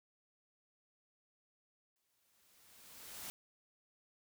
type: noise with exponential growth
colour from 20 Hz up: white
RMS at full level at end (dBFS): -45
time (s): 1.96-3.3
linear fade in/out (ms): 0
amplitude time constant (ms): 290
effects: none